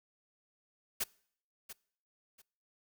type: noise with echo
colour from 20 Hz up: white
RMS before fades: -33 dBFS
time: 1-1.04 s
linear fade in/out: 10 ms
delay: 690 ms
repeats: 2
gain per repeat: -13 dB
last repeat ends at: 2.42 s
effects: noise-tail reverb RT60 0.6 s tail -24 dB re dry